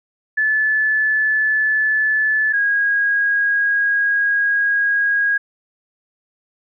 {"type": "tone pair in turn", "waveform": "sine", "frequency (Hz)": [1734, 1641.1], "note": ["A6", "G#6"], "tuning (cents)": [-26, -21], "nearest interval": "minor second", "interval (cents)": 95, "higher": "first", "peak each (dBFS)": -14, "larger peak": "neither", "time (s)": [[0.37, 2.53], [2.53, 5.38]], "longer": "second", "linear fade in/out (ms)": 10, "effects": []}